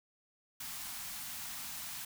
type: band-stop noise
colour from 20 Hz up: white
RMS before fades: -43 dBFS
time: 0.6-2.05 s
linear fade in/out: 5 ms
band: 290 to 670 Hz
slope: 48 dB/octave
effects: none